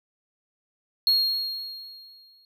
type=tone with exponential decay; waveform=triangle; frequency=4276 Hz; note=C8; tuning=37 cents sharp; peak=-15 dBFS; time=1.07-2.45 s; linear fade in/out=1 ms; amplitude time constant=300 ms; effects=none